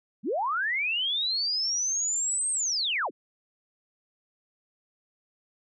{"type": "linear two-way sweep", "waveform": "sine", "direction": "up then down", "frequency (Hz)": [163.5, 8500, 163.5], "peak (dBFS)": -25, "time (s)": [0.23, 3.11], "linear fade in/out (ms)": 50, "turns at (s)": 2.51, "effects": []}